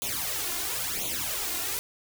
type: noise with flanger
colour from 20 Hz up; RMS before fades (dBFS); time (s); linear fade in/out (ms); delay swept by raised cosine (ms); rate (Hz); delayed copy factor
white; -31; 0.02-1.79; 0; 0.29 to 2.89; 0.97; +0.85
effects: none